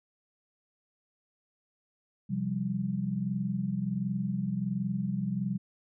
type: chord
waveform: sine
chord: C suspended fourth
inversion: none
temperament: equal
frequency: 130.81 / 174.61 / 196 Hz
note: C3 / F3 / G3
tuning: 0 / 0 / 0 cents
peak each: -35 / -34 / -31 dBFS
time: 2.29-5.58 s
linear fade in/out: 20 ms
effects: none